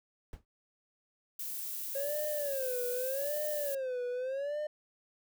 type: noise with exponential decay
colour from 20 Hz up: brown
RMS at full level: -40 dBFS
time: 0.33-0.45 s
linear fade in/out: 1 ms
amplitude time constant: 24 ms
type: noise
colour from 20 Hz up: violet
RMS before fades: -39 dBFS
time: 1.39-3.75 s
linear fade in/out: 5 ms
type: tone with vibrato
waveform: triangle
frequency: 544 Hz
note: C#5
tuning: 33 cents flat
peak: -31 dBFS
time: 1.95-4.67 s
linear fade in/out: 5 ms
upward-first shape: sine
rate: 0.83 Hz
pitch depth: 180 cents each way
effects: none